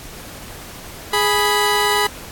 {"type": "tone pair together", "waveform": "15% pulse", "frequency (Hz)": [415.3, 986.8], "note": ["G#4", "B5"], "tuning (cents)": [0, -2], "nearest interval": "octave + minor third", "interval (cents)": 1498, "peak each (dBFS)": -11, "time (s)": [1.13, 2.07], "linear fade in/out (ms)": 5, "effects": ["pink hiss -36 dBFS RMS until 2.31 s", "AAC 64 kbps"]}